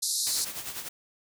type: band-pass noise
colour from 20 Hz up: pink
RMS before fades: -29 dBFS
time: 0.02-0.45 s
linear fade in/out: 10 ms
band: 3900 to 12000 Hz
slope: 96 dB/octave
type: noise with tremolo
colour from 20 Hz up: white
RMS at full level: -35 dBFS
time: 0.26-0.89 s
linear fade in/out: 10 ms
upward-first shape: sine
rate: 10 Hz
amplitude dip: 60%
effects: none